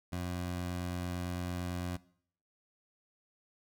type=tone; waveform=20% pulse; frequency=88.9 Hz; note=F2; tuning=31 cents sharp; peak=-30 dBFS; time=0.12-1.97 s; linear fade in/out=10 ms; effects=noise-tail reverb RT60 0.6 s tail -20 dB re dry